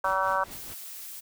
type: harmonic tone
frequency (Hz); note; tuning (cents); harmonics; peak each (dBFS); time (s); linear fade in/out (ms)
190.6; G3; -48; 3 / 4 / 5 / 6 / 7 / 8; -31 / -34 / -28 / -29 / -32 / -32; 0.04-0.44; 5
type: noise with tremolo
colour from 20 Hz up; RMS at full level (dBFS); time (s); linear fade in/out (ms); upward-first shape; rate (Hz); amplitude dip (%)
pink; -45; 0.04-0.74; 5; sine; 4.8; 60
type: noise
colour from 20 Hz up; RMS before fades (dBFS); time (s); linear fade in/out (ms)
blue; -41; 0.5-1.21; 20
effects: none